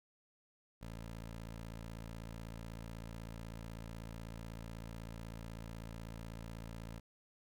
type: tone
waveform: 15% pulse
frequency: 56.1 Hz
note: A1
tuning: 34 cents sharp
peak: -39 dBFS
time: 0.81-7 s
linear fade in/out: 10 ms
effects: none